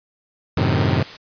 sawtooth chord, F# diminished seventh, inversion none, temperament equal with one note detuned, 92.5 / 108.93 / 130.81 / 155.56 Hz, F#2 / A2 / C3 / Eb3, 0 / -17 / 0 / 0 cents, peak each -17 / -18 / -17 / -19 dBFS, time 0.57-1.03 s, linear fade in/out 5 ms
white noise, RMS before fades -36 dBFS, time 0.77-1.17 s, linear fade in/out 10 ms
effects resampled to 11025 Hz

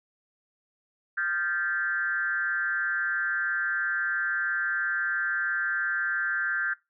sine tone with frequency modulation, 1565 Hz, G6, 3 cents flat, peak -25 dBFS, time 1.17-6.74 s, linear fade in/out 10 ms, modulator 172 Hz, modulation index 0.98, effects noise-tail reverb RT60 0.2 s tail -18 dB re dry

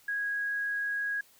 sine tone, 1651 Hz, G#6, 11 cents flat, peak -29 dBFS, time 0.08-1.21 s, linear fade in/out 5 ms, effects white hiss -61 dBFS RMS until 1.39 s

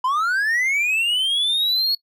triangle linear sweep, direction up, 986 to 4378 Hz, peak -16 dBFS, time 0.04-1.95 s, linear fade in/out 5 ms, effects noise-tail reverb RT60 0.1 s tail -22 dB re dry

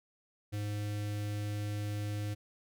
square tone with notch filter, 103.9 Hz, G#2, 1 cent sharp, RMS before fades -36 dBFS, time 0.52-2.35 s, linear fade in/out 20 ms, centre 1000 Hz, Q 1.2, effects none

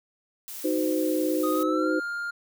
blue noise, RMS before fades -38 dBFS, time 0.48-1.63 s, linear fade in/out 0 ms
sine chord, C diminished, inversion first, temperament equal with one note detuned, 311.1 / 370 / 513.1 Hz, Eb4 / Gb4 / C5, 0 / 0 / -34 cents, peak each -25 / -29 / -28 dBFS, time 0.64-2 s, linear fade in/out 10 ms
triangle tone with pitch glide, 1244.5 to 1405 Hz, D#6 to F6, 0 to +10 cents, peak -27 dBFS, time 1.43-2.31 s, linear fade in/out 10 ms, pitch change +210 cents, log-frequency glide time 1.54-1.92 s
effects none

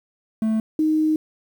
triangle / sine tone pair in turn, 220 / 311.1 Hz, A3 / D#4, 0 / 0 cents, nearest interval tritone, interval 600 cents, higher second, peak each -16 dBFS, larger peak neither, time 0.42-0.6 / 0.79-1.16 s, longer second, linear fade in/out 2 ms, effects 8-bit

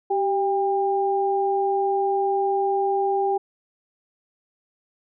sine tone pair together, 389.2 / 799.4 Hz, G4 / G5, -12 / +34 cents, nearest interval octave, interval 1246 cents, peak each -22 dBFS, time 0.1-3.38 s, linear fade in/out 10 ms, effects none

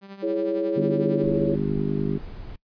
sawtooth tone with tremolo, 196.5 Hz, G3, 4 cents sharp, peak -32 dBFS, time 0.01-1.26 s, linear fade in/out 50 ms, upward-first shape triangle, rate 11 Hz, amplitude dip 75%
sine chord, C# minor, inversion first, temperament just, 332.6 / 415.8 / 554.4 Hz, E4 / G#4 / C#5, +16 / +2 / 0 cents, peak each -25 / -28 / -26 dBFS, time 0.22-1.56 s, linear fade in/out 20 ms
harmonic tone, 50.2 Hz, G1, 42 cents sharp, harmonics 3 / 4 / 5 / 6 / 7 / 8, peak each -27 / -28 / -30 / -33 / -32 / -31 dBFS, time 0.76-2.18 s, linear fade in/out 10 ms
brown noise, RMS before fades -37 dBFS, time 1.23-2.56 s, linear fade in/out 5 ms
effects noise-tail reverb RT60 0.1 s tail -22 dB re dry + resampled to 11025 Hz

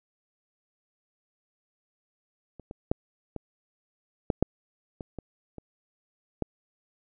clicks, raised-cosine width 2 ms, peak -30 / -25 / -10 / -21 / -10 / -7 / -23 / -23 / -27 / -14 dBFS, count 10, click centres 2.597 / 2.711 / 2.915 / 3.363 / 4.302 / 4.426 / 5.008 / 5.187 / 5.583 / 6.423 s, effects none

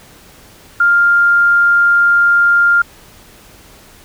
sine tone, 1400 Hz, F6, 4 cents sharp, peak -7 dBFS, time 0.8-2.82 s, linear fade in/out 5 ms, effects pink hiss -42 dBFS RMS until 4.04 s

